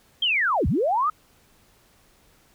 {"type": "linear two-way sweep", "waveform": "sine", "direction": "down then up", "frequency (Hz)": [3253, 51.6, 1293], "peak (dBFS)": -19, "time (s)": [0.22, 1.1], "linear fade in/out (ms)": 5, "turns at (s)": 0.67, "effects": ["pink hiss -59 dBFS RMS until 2.54 s"]}